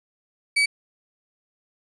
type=tone; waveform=35% pulse; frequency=2280 Hz; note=C#7; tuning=48 cents sharp; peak=-15 dBFS; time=0.56-0.66 s; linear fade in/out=10 ms; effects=resampled to 22050 Hz + 9-bit